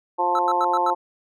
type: harmonic tone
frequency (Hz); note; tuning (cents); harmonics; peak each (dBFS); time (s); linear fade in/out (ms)
176.5; F3; +19; 2 / 3 / 4 / 5 / 6; -29 / -28 / -28 / -20 / -28; 0.18-0.95; 20
type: tone bursts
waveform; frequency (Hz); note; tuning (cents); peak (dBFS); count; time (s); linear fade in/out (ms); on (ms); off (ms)
triangle; 1311; E6; -10; -20; 5; 0.35-0.902; 2; 40; 88
effects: none